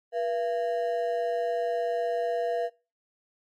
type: ring-modulated tone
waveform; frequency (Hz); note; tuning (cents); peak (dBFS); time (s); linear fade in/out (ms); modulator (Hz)
triangle; 581; D5; -19; -21; 0.12-2.7; 50; 98.1
effects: noise-tail reverb RT60 0.3 s tail -21 dB re dry + AAC 48 kbps